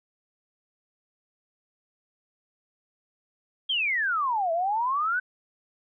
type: exponential two-way sweep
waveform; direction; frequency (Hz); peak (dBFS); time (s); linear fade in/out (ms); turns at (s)
sine; down then up; 3300 to 646 to 1539; -23; 3.69-5.2; 10; 4.52
effects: none